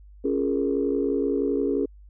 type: chord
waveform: sine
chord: Bb minor seventh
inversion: first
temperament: equal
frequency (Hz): 277.2 / 349.2 / 415.3 / 466.2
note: Db4 / F4 / Ab4 / Bb4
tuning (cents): 0 / 0 / 0 / 0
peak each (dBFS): -25 / -30 / -25 / -29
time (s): 0.24-1.86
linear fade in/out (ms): 10
effects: tanh soft clip ceiling -11 dBFS + added 50 Hz sine -45 dBFS peak until 2.09 s